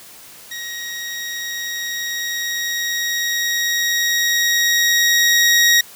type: tone with level ramp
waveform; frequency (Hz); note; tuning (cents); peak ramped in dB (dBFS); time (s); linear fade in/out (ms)
20% pulse; 1889; A#6; +22; -22 to -5; 0.51-5.81; 5
effects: white hiss -41 dBFS RMS until 5.95 s + high-pass 60 Hz 12 dB/octave